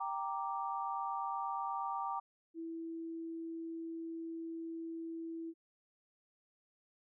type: chord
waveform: sine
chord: G minor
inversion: none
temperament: equal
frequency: 784 / 932.3 / 1174.7 Hz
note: G5 / Bb5 / D6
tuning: 0 / 0 / 0 cents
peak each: -40 dBFS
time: 0-2.2 s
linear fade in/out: 10 ms
type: tone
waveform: sine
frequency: 329.1 Hz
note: E4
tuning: 3 cents flat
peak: -40 dBFS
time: 2.54-5.54 s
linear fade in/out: 50 ms
effects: none